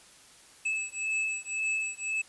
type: beating tone pair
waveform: square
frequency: 2607 / 2608.9 Hz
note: E7 / E7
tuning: -20 / -19 cents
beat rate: 1.9 Hz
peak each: -33 / -33 dBFS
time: 0.65-2.22 s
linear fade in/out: 10 ms
effects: white hiss -55 dBFS RMS until 2.28 s + resampled to 24000 Hz